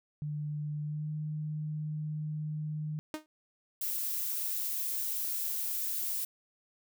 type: tone with pitch glide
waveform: sine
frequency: 149.3 to 152.79 Hz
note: D3 to D#3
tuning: +29 to -31 cents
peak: -33 dBFS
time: 0.22-2.99 s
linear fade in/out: 0 ms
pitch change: +40 cents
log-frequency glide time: 0.8-1.1 s
type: tone with exponential decay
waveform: sawtooth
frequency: 308.9 Hz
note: D#4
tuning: 12 cents flat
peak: -28 dBFS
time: 3.14-3.26 s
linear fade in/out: 0 ms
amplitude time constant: 26 ms
type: noise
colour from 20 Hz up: violet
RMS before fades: -34 dBFS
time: 3.81-6.25 s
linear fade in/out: 5 ms
effects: none